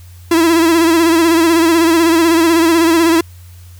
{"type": "tone with vibrato", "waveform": "45% pulse", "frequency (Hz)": 331, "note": "E4", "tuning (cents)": 7, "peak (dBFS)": -8, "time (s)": [0.31, 3.21], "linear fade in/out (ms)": 5, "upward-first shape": "sine", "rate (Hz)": 16, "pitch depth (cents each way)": 62, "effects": ["added 88 Hz sine -34 dBFS peak until 3.79 s", "white hiss -47 dBFS RMS until 3.79 s"]}